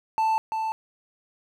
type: tone with echo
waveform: triangle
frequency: 883 Hz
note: A5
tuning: 6 cents sharp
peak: -18 dBFS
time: 0.18-0.38 s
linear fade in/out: 0 ms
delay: 340 ms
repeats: 1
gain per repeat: -5 dB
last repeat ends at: 0.72 s
effects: none

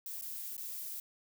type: noise with dropouts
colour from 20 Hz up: violet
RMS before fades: -42 dBFS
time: 0.06-1 s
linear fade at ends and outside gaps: 2 ms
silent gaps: 0.213-0.221 / 0.567-0.578 s
effects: none

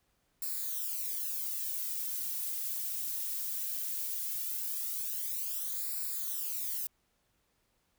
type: noise with flanger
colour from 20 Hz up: violet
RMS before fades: -36 dBFS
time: 0.42-6.87 s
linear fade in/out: 2 ms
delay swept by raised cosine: 0.32 to 3.02 ms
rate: 0.18 Hz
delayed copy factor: -0.85
effects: pink hiss -75 dBFS RMS until 7.98 s

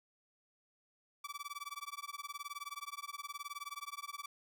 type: tone with tremolo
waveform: sawtooth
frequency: 1155 Hz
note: D6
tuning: 29 cents flat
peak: -36 dBFS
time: 1.24-4.26 s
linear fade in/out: 5 ms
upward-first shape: sine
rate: 19 Hz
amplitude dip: 100%
effects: none

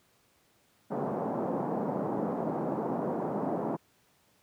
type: band-pass noise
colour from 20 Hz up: pink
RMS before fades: -32 dBFS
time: 0.9-3.77 s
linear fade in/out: 20 ms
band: 170 to 900 Hz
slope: 24 dB/octave
effects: pink hiss -67 dBFS RMS until 4.42 s + high-pass 100 Hz 12 dB/octave

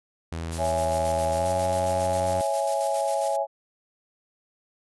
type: tone with pitch glide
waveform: sawtooth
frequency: 82.41 to 89.87 Hz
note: E2 to F#2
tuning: 0 to -50 cents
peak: -26 dBFS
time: 0.32-2.41 s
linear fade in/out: 0 ms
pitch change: +150 cents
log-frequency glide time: 1.35-1.48 s
type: noise with tremolo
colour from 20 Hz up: blue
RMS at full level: -34 dBFS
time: 0.51-3.37 s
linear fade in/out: 20 ms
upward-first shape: square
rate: 7.4 Hz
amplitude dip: 45%
type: chord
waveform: sine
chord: C# minor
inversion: none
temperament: equal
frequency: 554.4 / 659.3 / 830.6 Hz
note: C#5 / E5 / G#5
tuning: 0 / 0 / 0 cents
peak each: -27 dBFS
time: 0.57-3.47 s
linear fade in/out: 50 ms
effects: resampled to 24000 Hz

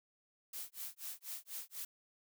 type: noise with tremolo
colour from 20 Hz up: blue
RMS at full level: -43 dBFS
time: 0.53-1.85 s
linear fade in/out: 5 ms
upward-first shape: sine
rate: 4.1 Hz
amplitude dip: 100%
effects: none

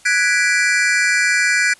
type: chord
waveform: square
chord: G# half-diminished seventh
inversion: third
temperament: equal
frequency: 1480 / 1661.2 / 1975.5 / 2349 Hz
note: F#6 / G#6 / B6 / D7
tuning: 0 / 0 / 0 / 0 cents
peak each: -20 dBFS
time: 0.05-1.74 s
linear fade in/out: 10 ms
effects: white hiss -48 dBFS RMS until 1.79 s + resampled to 24000 Hz

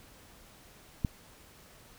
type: click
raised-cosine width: 5 ms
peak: -15 dBFS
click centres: 1.048 s
effects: pink hiss -56 dBFS RMS until 1.98 s

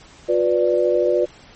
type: chord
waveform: sine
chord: B diminished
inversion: second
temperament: equal with one note detuned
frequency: 357.8 / 493.9 / 587.3 Hz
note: F4 / B4 / D5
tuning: +42 / 0 / 0 cents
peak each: -19 dBFS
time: 0.28-1.26 s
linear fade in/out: 20 ms
effects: pink hiss -46 dBFS RMS until 1.55 s + MP3 32 kbps

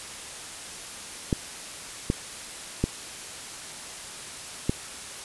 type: clicks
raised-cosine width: 3 ms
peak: -9 dBFS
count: 4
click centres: 1.328 / 2.101 / 2.84 / 4.695 s
effects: white hiss -39 dBFS RMS until 5.24 s + resampled to 24000 Hz

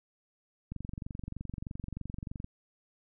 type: click train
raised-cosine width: 5 ms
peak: -26 dBFS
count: 41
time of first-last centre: 0.72-2.444 s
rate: 23.2 Hz
effects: none

